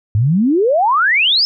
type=exponential sweep; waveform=sine; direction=up; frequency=98 to 5274 Hz; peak=-10 dBFS; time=0.15-1.45 s; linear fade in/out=0 ms; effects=none